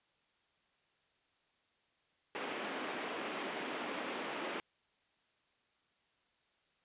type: band-pass noise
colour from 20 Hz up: pink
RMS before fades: -41 dBFS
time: 2.35-4.6 s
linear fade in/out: 0 ms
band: 250 to 3200 Hz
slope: 24 dB/octave
effects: white hiss -75 dBFS RMS until 6.84 s + resampled to 8000 Hz